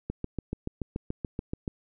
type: click train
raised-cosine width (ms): 3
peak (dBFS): -18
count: 12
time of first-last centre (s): 0.1-1.678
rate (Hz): 6.97
effects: none